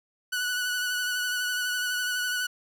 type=tone with vibrato; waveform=sawtooth; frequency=1480 Hz; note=F#6; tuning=in tune; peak=-23 dBFS; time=0.32-2.47 s; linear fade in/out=10 ms; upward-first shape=triangle; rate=12 Hz; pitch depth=28 cents each way; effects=none